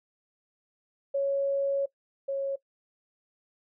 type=tone pair in turn; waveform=sine; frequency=554.4 / 549 Hz; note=C#5 / C#5; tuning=0 / -17 cents; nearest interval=unison; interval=17 cents; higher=first; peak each=-24 / -27 dBFS; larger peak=first; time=1.14-1.86 / 2.28-2.56 s; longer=first; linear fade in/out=10 ms; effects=noise-tail reverb RT60 0.1 s tail -20 dB re dry